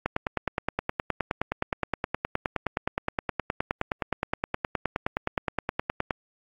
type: click train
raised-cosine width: 0.5 ms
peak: -10 dBFS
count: 59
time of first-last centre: 0.06-6.108 s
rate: 9.59 Hz
effects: AAC 64 kbps